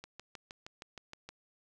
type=click train; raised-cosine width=0.2 ms; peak=-28 dBFS; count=9; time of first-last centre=0.04-1.29 s; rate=6.4 Hz; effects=none